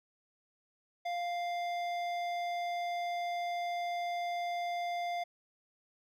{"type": "tone with hard clipping", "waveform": "sine", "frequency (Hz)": 698.5, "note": "F5", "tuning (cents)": 0, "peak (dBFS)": -35, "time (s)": [1.05, 5.24], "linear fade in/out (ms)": 10, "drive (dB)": 12, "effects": []}